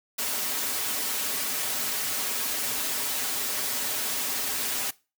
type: noise with comb filter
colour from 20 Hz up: white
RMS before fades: -29 dBFS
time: 0.18-4.91 s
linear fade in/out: 10 ms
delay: 5.8 ms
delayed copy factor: -0.8
effects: noise-tail reverb RT60 0.3 s tail -21 dB re dry + high-pass 150 Hz 12 dB/octave